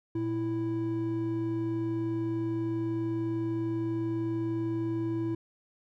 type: tone pair together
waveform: triangle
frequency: 116.54 / 329.6 Hz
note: A#2 / E4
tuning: 0 / 0 cents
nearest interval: octave + tritone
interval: 1800 cents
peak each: -32 / -27 dBFS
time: 0.15-5.35 s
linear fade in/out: 5 ms
effects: tanh soft clip ceiling -19 dBFS